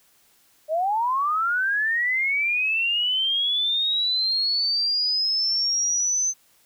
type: linear sweep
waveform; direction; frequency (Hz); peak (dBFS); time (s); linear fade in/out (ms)
sine; up; 597 to 6200; -20; 0.68-6.34; 50
effects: white hiss -60 dBFS RMS until 6.65 s